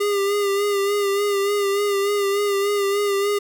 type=tone with vibrato; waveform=square; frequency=403.3 Hz; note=G4; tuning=49 cents sharp; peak=-19 dBFS; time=0-3.39 s; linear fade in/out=10 ms; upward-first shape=sine; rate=3.4 Hz; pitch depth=38 cents each way; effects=none